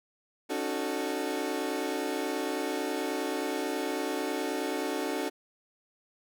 30% pulse chord, D# half-diminished seventh, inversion third, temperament equal with one note detuned, 277.2 / 306.5 / 370 / 440 Hz, C#4 / D#4 / F#4 / A4, 0 / -26 / 0 / 0 cents, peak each -33 dBFS, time 0.49-5.3 s, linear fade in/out 20 ms, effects none

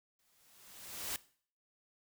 white noise with exponential growth, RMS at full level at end -37 dBFS, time 0.19-1.16 s, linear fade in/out 1 ms, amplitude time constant 210 ms, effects noise-tail reverb RT60 0.5 s tail -19 dB re dry

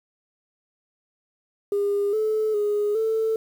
sine tone with pitch steps, 405 / 433.4 / 415 / 443.6 Hz, G#4 / A4 / G#4 / A4, -43 / -26 / -1 / +14 cents, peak -19 dBFS, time 1.72-3.36 s, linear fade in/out 2 ms, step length 410 ms, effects tanh soft clip ceiling -16 dBFS + 8-bit

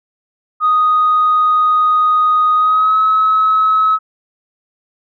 sine tone with pitch glide, 1244.5 to 1286.2 Hz, D#6 to E6, 0 to -43 cents, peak -8 dBFS, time 0.6-3.99 s, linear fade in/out 50 ms, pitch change +57 cents, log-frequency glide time 2.56-2.97 s, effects tanh soft clip ceiling -5 dBFS

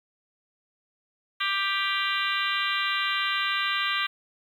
harmonic tone with a mistuned harmonic, 393.7 Hz, G4, 8 cents sharp, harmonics 3 / 4 / 5 / 6 / 7 / 8 / 9 / 10, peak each -30 / -31 / -32 / -33 / -33 / -34 / -35 / -35 dBFS, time 1.4-4.07 s, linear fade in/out 10 ms, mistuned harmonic 7, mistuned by +26 cents, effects 9-bit

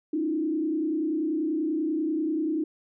sine tone with frequency modulation, 313.3 Hz, D#4, 12 cents sharp, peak -24 dBFS, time 0.13-2.64 s, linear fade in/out 5 ms, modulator 30.3 Hz, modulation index 0.89, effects none

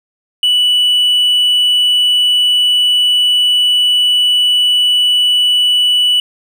sine tone with hard clipping, 2960 Hz, F#7, in tune, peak -9 dBFS, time 0.43-6.2 s, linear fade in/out 2 ms, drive 2 dB, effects none

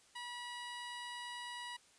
15% pulse tone, 969 Hz, B5, 33 cents flat, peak -37 dBFS, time 0.15-1.77 s, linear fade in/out 10 ms, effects white hiss -66 dBFS RMS until 1.98 s + resampled to 22050 Hz

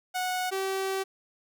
sawtooth tone pair in turn, 735 / 384.9 Hz, F#5 / G4, -12 / -32 cents, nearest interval major seventh, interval 1120 cents, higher first, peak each -24 dBFS, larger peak neither, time 0.14-0.51 / 0.51-1.04 s, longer second, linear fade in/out 20 ms, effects none

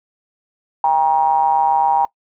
triangle ring-modulated tone, 73.6 Hz, D2, 4 cents sharp, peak -7 dBFS, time 0.84-2.05 s, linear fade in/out 0 ms, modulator 871 Hz, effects noise-tail reverb RT60 0.1 s tail -21 dB re dry

